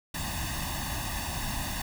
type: noise with comb filter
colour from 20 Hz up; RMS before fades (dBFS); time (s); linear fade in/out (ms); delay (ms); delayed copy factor
pink; -33; 0.14-1.82; 5; 1.1; +0.95
effects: none